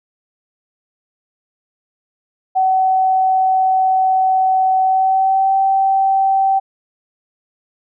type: tone with pitch glide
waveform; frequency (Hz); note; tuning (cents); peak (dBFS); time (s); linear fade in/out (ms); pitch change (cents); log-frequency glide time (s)
sine; 756 to 774.6; F#5 to G5; +37 to -21; -11; 2.55-6.6; 20; +42; 4.81-5.55
effects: none